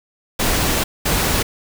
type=noise bursts at uneven times; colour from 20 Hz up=pink; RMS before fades=-18 dBFS; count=2; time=0.39-0.84 / 1.05-1.43 s; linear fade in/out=10 ms; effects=none